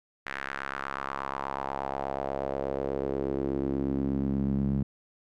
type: tone with band-pass filter sweep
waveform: sawtooth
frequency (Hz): 68.3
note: C#2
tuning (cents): -25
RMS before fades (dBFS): -31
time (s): 0.26-4.83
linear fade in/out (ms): 5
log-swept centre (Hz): 1800 to 180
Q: 2.8
effects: none